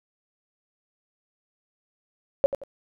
sine tone with echo, 554.4 Hz, C#5, in tune, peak -13 dBFS, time 2.44-2.46 s, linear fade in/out 0 ms, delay 88 ms, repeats 2, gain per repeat -11 dB, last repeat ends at 2.636 s, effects none

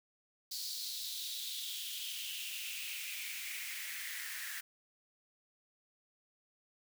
white noise with high-pass filter sweep, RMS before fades -42 dBFS, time 0.51-4.61 s, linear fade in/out 10 ms, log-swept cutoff 4500 to 1700 Hz, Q 4.8, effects none

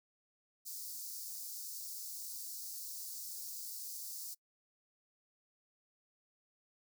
white high-pass noise, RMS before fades -45 dBFS, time 0.65-4.35 s, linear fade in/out 20 ms, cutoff 4500 Hz, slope 48 dB/octave, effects noise-tail reverb RT60 0.1 s tail -25 dB re dry

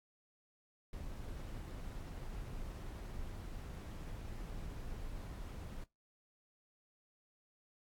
brown noise, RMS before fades -45 dBFS, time 0.93-5.84 s, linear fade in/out 2 ms, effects noise-tail reverb RT60 0.2 s tail -21 dB re dry + AAC 64 kbps

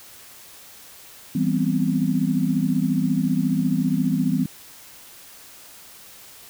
sine chord, C major seventh, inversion first, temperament equal, 164.81 / 196 / 246.9 / 261.6 Hz, E3 / G3 / B3 / C4, 0 / 0 / 0 / 0 cents, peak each -24 dBFS, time 1.35-4.46 s, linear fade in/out 5 ms, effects white hiss -45 dBFS RMS until 6.49 s

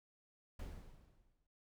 brown noise with exponential decay, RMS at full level -43 dBFS, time 0.59-1.47 s, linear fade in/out 5 ms, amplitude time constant 190 ms, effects none

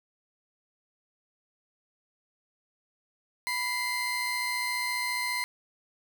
30% pulse tone pair together, 985.2 / 2085 Hz, B5 / C7, -5 / -7 cents, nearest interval octave + minor second, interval 1298 cents, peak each -31 / -27 dBFS, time 3.47-5.44 s, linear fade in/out 0 ms, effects none

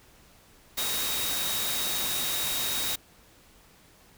sine tone in noise, 3770 Hz, A#7, 19 cents sharp, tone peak -33 dBFS, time 0.77-2.96 s, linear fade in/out 10 ms, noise white, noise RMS -30 dBFS, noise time 0.77-2.96 s, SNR -6 dB, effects pink hiss -57 dBFS RMS until 4.17 s

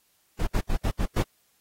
brown noise bursts at uneven times, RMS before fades -23 dBFS, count 6, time 0.39-0.47 / 0.54-0.61 / 0.69-0.77 / 0.84-0.91 / 0.99-1.06 / 1.16-1.23 s, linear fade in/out 10 ms, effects white hiss -67 dBFS RMS until 1.6 s + AAC 48 kbps

